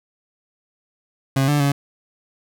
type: tone with pitch steps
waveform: 30% pulse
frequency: 135.2 / 146.4 / 141.1 Hz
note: C#3 / D3 / C#3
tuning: -43 / -5 / +31 cents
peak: -13 dBFS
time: 1.36-1.72 s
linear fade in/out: 5 ms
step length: 120 ms
effects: none